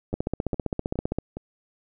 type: two click trains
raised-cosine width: 2 ms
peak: -20 / -12 dBFS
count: 4 / 17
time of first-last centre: 0.13-1.37 / 0.14-1.186 s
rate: 2.42 / 15.3 Hz
effects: none